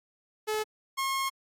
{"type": "tone pair in turn", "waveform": "sawtooth", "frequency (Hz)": [430, 1078.8], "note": ["A4", "C#6"], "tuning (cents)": [-40, -47], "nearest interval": "octave + major third", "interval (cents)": 1593, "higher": "second", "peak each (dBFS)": -24, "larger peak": "neither", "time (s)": [[0.47, 0.64], [0.97, 1.3]], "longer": "second", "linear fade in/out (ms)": 20, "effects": ["AAC 64 kbps"]}